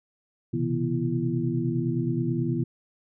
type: tone cluster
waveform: sine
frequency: 124.9 / 134.5 / 163 / 243.5 / 337.5 Hz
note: B2 / C3 / E3 / B3 / E4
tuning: +20 / +48 / -19 / -24 / +41 cents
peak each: -30 dBFS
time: 0.53-2.64 s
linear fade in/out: 10 ms
effects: none